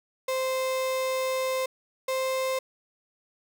35% pulse tone pair in turn, 521 / 523.4 Hz, C5 / C5, -7 / 0 cents, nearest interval unison, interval 7 cents, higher second, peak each -24 dBFS, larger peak neither, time 0.28-1.66 / 2.08-2.59 s, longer first, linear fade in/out 5 ms, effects none

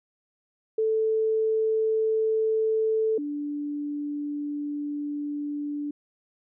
sine tone pair in turn, 440 / 292 Hz, A4 / D4, 0 / -10 cents, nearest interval perfect fifth, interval 710 cents, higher first, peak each -21 / -28 dBFS, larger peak first, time 0.78-3.18 / 3.18-5.91 s, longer second, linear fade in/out 5 ms, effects none

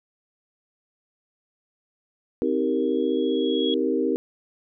sine chord, C minor seventh, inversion none, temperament equal with one note detuned, 261.6 / 316.2 / 392 / 466.2 Hz, C4 / Eb4 / G4 / Bb4, 0 / +28 / 0 / 0 cents, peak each -26 dBFS, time 2.42-4.16 s, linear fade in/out 0 ms
sine tone with exponential growth, 3322 Hz, G#7, in tune, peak -25 dBFS, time 2.45-3.74 s, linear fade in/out 1 ms, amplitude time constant 280 ms
effects none

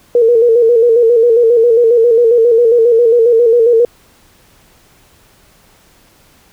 sine tone with vibrato, 466.2 Hz, A#4, in tune, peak -5 dBFS, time 0.15-3.85 s, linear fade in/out 2 ms, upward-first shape square, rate 7.4 Hz, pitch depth 55 cents each way, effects pink hiss -48 dBFS RMS until 6.52 s

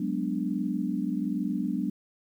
sine chord, G# half-diminished seventh, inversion third, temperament equal with one note detuned, 186.5 / 207.7 / 246.9 / 293.7 Hz, F#3 / G#3 / B3 / D4, +14 / 0 / 0 / 0 cents, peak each -32 dBFS, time 0-1.9 s, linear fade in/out 5 ms, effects 10-bit

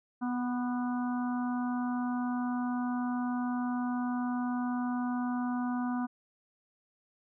harmonic tone with a mistuned harmonic, 246.9 Hz, B3, in tune, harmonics 1 / 3 / 4 / 5 / 6, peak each -30 / -40 / -42 / -44 / -46 dBFS, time 0.21-6.07 s, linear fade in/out 20 ms, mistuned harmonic 5, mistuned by -20 cents, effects none

